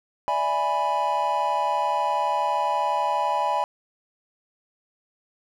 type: chord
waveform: triangle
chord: E dominant seventh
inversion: third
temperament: equal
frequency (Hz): 587.3 / 659.3 / 830.6 / 987.8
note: D5 / E5 / G#5 / B5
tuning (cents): 0 / 0 / 0 / 0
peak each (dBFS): -28 / -29 / -23 / -23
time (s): 0.28-3.64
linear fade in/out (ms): 0
effects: none